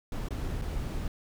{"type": "noise with dropouts", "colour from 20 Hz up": "brown", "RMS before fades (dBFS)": -33, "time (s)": [0.12, 1.08], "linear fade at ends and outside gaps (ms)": 2, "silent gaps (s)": [[0.286, 0.306], [0.615, 0.62]], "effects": []}